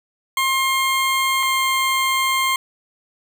20% pulse tone pair in turn, 1065 / 1060.5 Hz, C6 / C6, +30 / +23 cents, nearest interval unison, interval 7 cents, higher first, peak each -12 dBFS, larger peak neither, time 0.37-1.43 / 1.43-2.56 s, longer second, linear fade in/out 2 ms, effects none

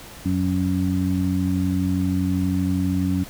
harmonic tone, 92.5 Hz, F#2, in tune, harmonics 1 / 2 / 3, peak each -24 / -23 / -23 dBFS, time 0.25-3.24 s, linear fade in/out 10 ms, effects pink hiss -41 dBFS RMS until 3.29 s

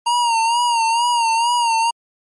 square tone with vibrato, 934 Hz, A#5, 3 cents sharp, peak -15 dBFS, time 0.06-1.91 s, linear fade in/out 10 ms, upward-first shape sine, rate 2.2 Hz, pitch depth 63 cents each way, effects MP3 48 kbps

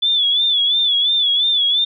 sine tone with vibrato, 3455 Hz, A7, 32 cents flat, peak -13 dBFS, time 0.02-1.85 s, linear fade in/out 10 ms, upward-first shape sine, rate 2.9 Hz, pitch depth 79 cents each way, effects none

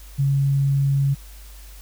sine tone, 138.59 Hz, C#3, in tune, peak -16 dBFS, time 0.18-1.15 s, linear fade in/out 20 ms, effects added 50 Hz sine -39 dBFS peak until 1.81 s + white hiss -48 dBFS RMS until 1.81 s

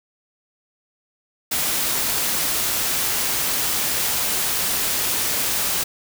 white noise, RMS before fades -22 dBFS, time 1.51-5.84 s, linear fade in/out 10 ms, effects none

